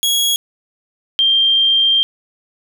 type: tone pair in turn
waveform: sawtooth / sine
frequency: 3322 / 3177 Hz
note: G#7 / G7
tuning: 0 / +23 cents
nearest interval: minor second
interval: 77 cents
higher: first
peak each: -10 dBFS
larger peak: neither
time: 0.03-0.36 / 1.19-2.03 s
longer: second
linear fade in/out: 0 ms
effects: none